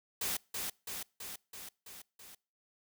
white noise with echo, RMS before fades -35 dBFS, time 0.21-0.37 s, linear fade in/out 5 ms, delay 330 ms, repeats 6, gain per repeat -3 dB, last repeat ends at 2.35 s, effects noise-tail reverb RT60 0.4 s tail -26 dB re dry

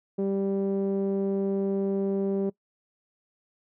sawtooth tone with low-pass filter, 196 Hz, G3, in tune, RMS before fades -27 dBFS, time 0.18-2.5 s, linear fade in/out 10 ms, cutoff 450 Hz, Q 2.8, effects noise-tail reverb RT60 0.1 s tail -22 dB re dry

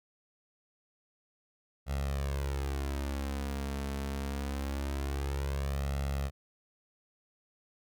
sawtooth tone with flanger, 69.3 Hz, C#2, in tune, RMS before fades -34 dBFS, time 1.86-6.31 s, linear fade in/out 50 ms, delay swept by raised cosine 1.5 to 4.5 ms, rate 0.24 Hz, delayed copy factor +0.7, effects none

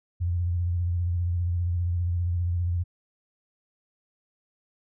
sine tone with vibrato, 87.31 Hz, F2, in tune, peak -23 dBFS, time 0.2-2.84 s, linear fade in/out 20 ms, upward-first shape sine, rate 15 Hz, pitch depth 47 cents each way, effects none

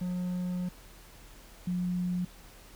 triangle / sine tone pair in turn, 180 / 179.19 Hz, F#3 / F3, -47 / +45 cents, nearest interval unison, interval 8 cents, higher first, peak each -28 dBFS, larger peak neither, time 0.01-0.69 / 1.67-2.25 s, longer first, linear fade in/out 5 ms, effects added 40 Hz sine -53 dBFS peak until 2.75 s + pink hiss -54 dBFS RMS until 2.75 s

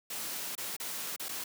white noise with dropouts, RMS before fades -38 dBFS, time 0.1-1.44 s, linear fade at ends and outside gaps 5 ms, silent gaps 0.553-0.578 / 0.766-0.799 / 1.163-1.196 / 1.286-1.29 s, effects high-pass 150 Hz 12 dB/octave

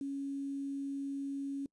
sine tone with quantisation, 277.2 Hz, C#4, in tune, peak -35 dBFS, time 0.01-1.66 s, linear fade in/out 2 ms, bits 10, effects noise-tail reverb RT60 0.1 s tail -24 dB re dry + resampled to 24000 Hz

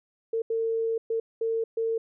sine tone bursts at uneven times, 452.7 Hz, A4, 49 cents sharp, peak -24 dBFS, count 5, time 0.33-0.42 / 0.5-0.98 / 1.1-1.2 / 1.41-1.64 / 1.77-1.98 s, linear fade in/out 5 ms, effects none

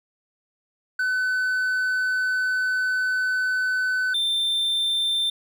triangle tone pair in turn, 1509 / 3572 Hz, F#6 / A7, +34 / +25 cents, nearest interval octave + minor third, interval 1491 cents, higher second, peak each -19 dBFS, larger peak neither, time 0.99-4.14 / 4.14-5.3 s, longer first, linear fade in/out 5 ms, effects none

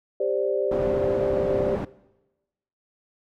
sine chord, G suspended fourth, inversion none, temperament equal with one note detuned, 395.2 / 523.3 / 587.3 Hz, G4 / C5 / D5, +14 / 0 / 0 cents, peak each -26 dBFS, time 0.2-1.76 s, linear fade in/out 5 ms
white low-pass noise, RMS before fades -30 dBFS, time 0.71-1.85 s, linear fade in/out 5 ms, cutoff 500 Hz, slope 12 dB/octave
effects noise-tail reverb RT60 1.0 s tail -20 dB re dry

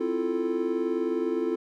triangle chord, F major seventh, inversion second, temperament equal, 261.6 / 329.6 / 349.2 / 440 Hz, C4 / E4 / F4 / A4, 0 / 0 / 0 / 0 cents, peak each -31 / -29 / -27 / -28 dBFS, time 0-1.56 s, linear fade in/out 10 ms, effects none

